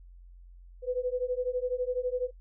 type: beating tone pair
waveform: sine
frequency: 493.9 / 505.9 Hz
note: B4 / B4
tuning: 0 / +42 cents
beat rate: 12 Hz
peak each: -31 dBFS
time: 0.82-2.31 s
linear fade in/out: 50 ms
effects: noise-tail reverb RT60 0.1 s tail -20 dB re dry + added 44 Hz sine -48 dBFS peak until 2.4 s